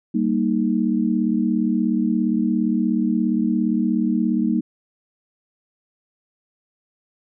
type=chord; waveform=sine; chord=Eb major; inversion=first; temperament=equal; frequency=196 / 233.1 / 311.1 Hz; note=G3 / Bb3 / Eb4; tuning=0 / 0 / 0 cents; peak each=-22 / -20 / -23 dBFS; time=0.14-4.61 s; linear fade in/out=10 ms; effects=none